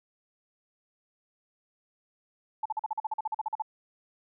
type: tone bursts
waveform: sine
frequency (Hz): 870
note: A5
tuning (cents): -20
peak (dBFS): -27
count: 15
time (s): 2.63-3.622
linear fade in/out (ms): 5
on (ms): 26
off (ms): 43
effects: none